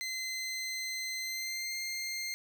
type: tone with pitch glide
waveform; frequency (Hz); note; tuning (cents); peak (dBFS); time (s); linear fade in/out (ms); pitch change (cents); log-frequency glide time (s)
20% pulse; 2060 to 2107; C7 to C7; -28 to +12; -30; 0.01-2.34; 0; +40; 1.2-1.76
effects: none